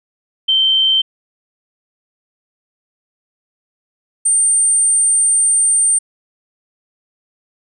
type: tone pair in turn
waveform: sine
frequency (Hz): 3115 / 8836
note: G7 / C#9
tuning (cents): -12 / -7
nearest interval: octave + tritone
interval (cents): 1805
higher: second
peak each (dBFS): -10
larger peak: neither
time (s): 0.48-1.02 / 4.25-5.99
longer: second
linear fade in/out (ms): 10
effects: none